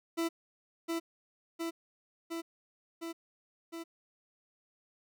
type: tone with echo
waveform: 40% pulse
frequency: 332.3 Hz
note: E4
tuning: 14 cents sharp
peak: -29 dBFS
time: 0.17-0.29 s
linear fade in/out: 20 ms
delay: 710 ms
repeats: 5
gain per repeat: -2 dB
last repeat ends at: 3.84 s
effects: none